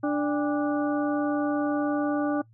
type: harmonic tone with a mistuned harmonic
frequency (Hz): 293.7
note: D4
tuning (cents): 0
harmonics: 1 / 2 / 3 / 4 / 5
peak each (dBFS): -24 / -30 / -34 / -36 / -38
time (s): 0.03-2.42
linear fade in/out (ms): 10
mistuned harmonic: 3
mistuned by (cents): -150
effects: noise-tail reverb RT60 0.1 s tail -21 dB re dry + added 113 Hz sine -53 dBFS peak until 2.53 s